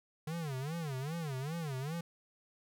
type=tone with vibrato; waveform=square; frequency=148.4 Hz; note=D3; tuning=18 cents sharp; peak=-37 dBFS; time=0.27-2.01 s; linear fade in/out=5 ms; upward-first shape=sine; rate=2.5 Hz; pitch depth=240 cents each way; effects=none